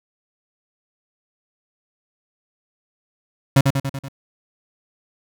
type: tone with echo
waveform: 35% pulse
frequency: 136.8 Hz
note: C#3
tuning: 23 cents flat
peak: -8 dBFS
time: 3.56-3.61 s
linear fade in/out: 5 ms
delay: 95 ms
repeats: 5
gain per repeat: -4 dB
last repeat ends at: 4.085 s
effects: none